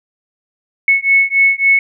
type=beating tone pair; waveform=sine; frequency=2200 / 2203.6 Hz; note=C#7 / C#7; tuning=-14 / -11 cents; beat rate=3.6 Hz; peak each=-12 dBFS; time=0.88-1.79 s; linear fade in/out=2 ms; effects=none